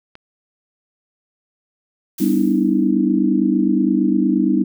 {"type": "click", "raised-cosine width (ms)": 0.3, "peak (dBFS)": -23, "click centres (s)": 0.154}
{"type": "noise with exponential decay", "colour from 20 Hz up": "blue", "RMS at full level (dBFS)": -29, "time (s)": [2.18, 2.92], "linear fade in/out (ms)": 5, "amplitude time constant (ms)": 160}
{"type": "chord", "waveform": "sine", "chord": "E minor seventh", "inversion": "first", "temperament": "equal with one note detuned", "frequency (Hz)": [196, 246.9, 293.7, 322.3], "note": ["G3", "B3", "D4", "E4"], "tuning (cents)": [0, 0, 0, -39], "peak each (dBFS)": -19, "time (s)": [2.2, 4.64], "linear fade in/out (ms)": 10}
{"effects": []}